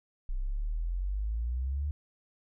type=exponential sweep; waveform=sine; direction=up; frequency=30.79 to 75.1 Hz; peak=-29 dBFS; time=0.29-1.91 s; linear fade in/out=0 ms; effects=none